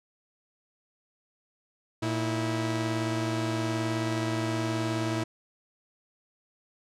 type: tone pair together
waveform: sawtooth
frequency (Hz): 114.7 / 325.1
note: A#2 / E4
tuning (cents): -28 / -24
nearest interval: octave + tritone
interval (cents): 1804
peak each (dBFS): -26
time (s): 2.02-5.24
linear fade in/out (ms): 10
effects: low-pass 8000 Hz 12 dB/octave